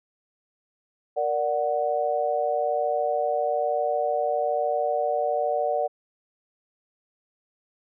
sine chord, Bb augmented, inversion none, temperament equal, 466.2 / 587.3 / 740 Hz, Bb4 / D5 / F#5, 0 / 0 / 0 cents, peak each -29 / -25 / -26 dBFS, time 1.16-5.88 s, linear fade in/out 20 ms, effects none

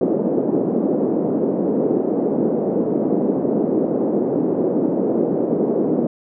white band-pass noise, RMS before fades -19 dBFS, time 0.01-6.07 s, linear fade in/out 2 ms, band 200 to 460 Hz, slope 24 dB/octave, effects none

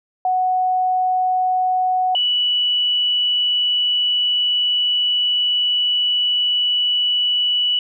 sine tone pair in turn, 740 / 2953 Hz, F#5 / F#7, 0 / -4 cents, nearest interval 2 octaves, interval 2396 cents, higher second, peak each -15 dBFS, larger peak neither, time 0.25-2.15 / 2.15-7.79 s, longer second, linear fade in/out 2 ms, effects none

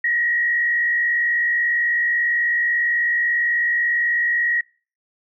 sine tone with frequency modulation, 1900 Hz, A#6, 33 cents sharp, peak -17 dBFS, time 0.04-4.61 s, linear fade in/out 5 ms, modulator 58.2 Hz, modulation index 0.71, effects noise-tail reverb RT60 0.4 s tail -26 dB re dry

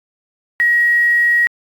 sine tone with quantisation, 1900 Hz, A#6, 33 cents sharp, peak -10 dBFS, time 0.6-1.47 s, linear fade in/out 0 ms, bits 6, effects AAC 48 kbps

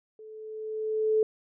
sine tone with level ramp, 434.8 Hz, A4, 21 cents flat, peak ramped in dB -44 to -19 dBFS, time 0.19-1.23 s, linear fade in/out 2 ms, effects none

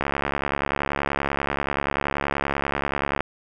click train, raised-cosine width 0.5 ms, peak -8 dBFS, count 226, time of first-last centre 0.01-3.206 s, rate 70.4 Hz, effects none

